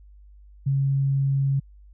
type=tone; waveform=sine; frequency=137.3 Hz; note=C#3; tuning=16 cents flat; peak=-19 dBFS; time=0.66-1.6 s; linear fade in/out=10 ms; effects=added 50 Hz sine -46 dBFS peak until 1.93 s